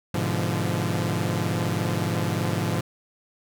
sawtooth chord, G# diminished seventh, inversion none, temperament equal with one note detuned, 103.83 / 123.47 / 146.83 / 171.91 Hz, G#2 / B2 / D3 / F3, 0 / 0 / 0 / -27 cents, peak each -24 / -26 / -27 / -24 dBFS, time 0.14-2.81 s, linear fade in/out 5 ms, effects none

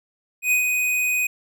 square tone with ADSR envelope, 2495 Hz, D#7, 4 cents sharp, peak -16 dBFS, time 0.42-1.27 s, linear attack 96 ms, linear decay 110 ms, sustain -4 dB, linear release 5 ms, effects none

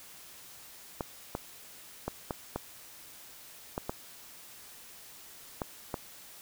clicks, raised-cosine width 1 ms, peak -18 dBFS, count 9, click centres 1.008 / 1.351 / 2.08 / 2.308 / 2.56 / 3.779 / 3.895 / 5.618 / 5.942 s, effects white hiss -51 dBFS RMS until 6.41 s

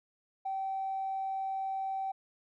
triangle tone with tanh clipping, 772 Hz, G5, 27 cents flat, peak -32 dBFS, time 0.45-2.12 s, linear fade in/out 10 ms, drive 4 dB, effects none

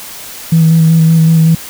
sine tone with vibrato, 162.2 Hz, E3, 28 cents flat, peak -3 dBFS, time 0.52-1.55 s, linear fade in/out 5 ms, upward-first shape square, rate 5.3 Hz, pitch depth 16 cents each way, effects tanh soft clip ceiling 0 dBFS + white hiss -28 dBFS RMS until 1.69 s

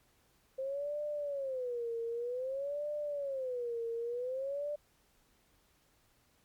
sine tone with vibrato, 523.3 Hz, C5, in tune, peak -34 dBFS, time 0.58-4.76 s, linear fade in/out 10 ms, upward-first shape sine, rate 0.53 Hz, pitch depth 220 cents each way, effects pink hiss -70 dBFS RMS until 6.44 s + MP3 96 kbps

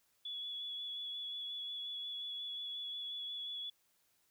sine tone with vibrato, 3400 Hz, G#7, 40 cents sharp, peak -40 dBFS, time 0.25-3.7 s, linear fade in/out 5 ms, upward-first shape square, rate 5.6 Hz, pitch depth 14 cents each way, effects white hiss -75 dBFS RMS until 4.3 s

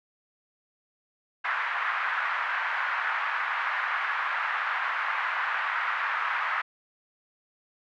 white band-pass noise, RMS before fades -29 dBFS, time 1.44-6.62 s, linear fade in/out 10 ms, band 1000 to 1800 Hz, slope 24 dB/octave, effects none

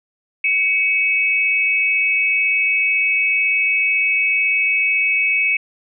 sine tone pair together, 2243 / 2581 Hz, C#7 / E7, +20 / -37 cents, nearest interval major second, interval 243 cents, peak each -17 dBFS, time 0.44-5.57 s, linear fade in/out 5 ms, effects none

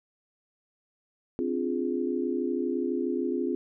sine chord, D half-diminished seventh, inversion third, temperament equal with one note detuned, 261.6 / 293.7 / 348 / 415.3 Hz, C4 / D4 / F4 / Ab4, 0 / 0 / -6 / 0 cents, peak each -30 / -36 / -30 / -33 dBFS, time 1.39-3.55 s, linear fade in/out 0 ms, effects none

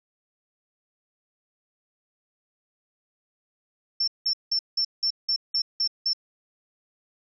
sine tone bursts, 5390 Hz, E8, 38 cents sharp, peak -21 dBFS, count 9, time 4-6.133 s, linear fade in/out 5 ms, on 77 ms, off 180 ms, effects none

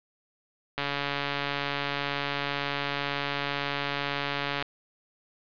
click train, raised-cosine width 0.3 ms, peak -13 dBFS, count 547, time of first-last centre 0.78-4.625 s, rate 142 Hz, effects resampled to 11025 Hz + 8-bit

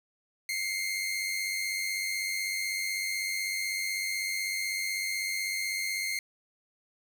sawtooth tone pair together, 2098 / 2194 Hz, C7 / C#7, +4 / -18 cents, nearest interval minor second, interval 78 cents, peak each -28 / -32 dBFS, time 0.49-6.19 s, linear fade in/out 2 ms, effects none

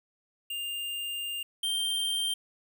square tone pair in turn, 2804 / 3159 Hz, F7 / G7, +6 / +13 cents, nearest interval major second, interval 207 cents, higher second, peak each -33 / -28 dBFS, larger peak second, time 0.5-1.43 / 1.63-2.34 s, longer first, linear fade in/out 5 ms, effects 10-bit

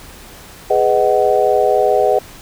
sine chord, G# minor seventh, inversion none, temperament just, 415.3 / 498.4 / 623 / 747.5 Hz, G#4 / B4 / D#5 / F#5, 0 / +16 / +2 / +17 cents, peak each -16 dBFS, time 0.7-2.19 s, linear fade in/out 5 ms, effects pink hiss -38 dBFS RMS until 2.41 s

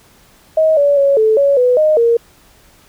sine tone with pitch steps, 633 / 572 / 557 / 437.3 / 561 / 496.8 / 617 / 466.3 Hz, D#5 / D5 / C#5 / A4 / C#5 / B4 / D#5 / A#4, +30 / -46 / +8 / -11 / +21 / +10 / -15 / +1 cents, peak -8 dBFS, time 0.57-2.17 s, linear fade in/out 5 ms, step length 200 ms, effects pink hiss -48 dBFS RMS until 2.88 s

